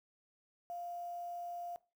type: tone with quantisation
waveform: sine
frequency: 698.5 Hz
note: F5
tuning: in tune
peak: -40 dBFS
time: 0.7-1.76 s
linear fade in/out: 0 ms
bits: 10
effects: noise-tail reverb RT60 0.3 s tail -20 dB re dry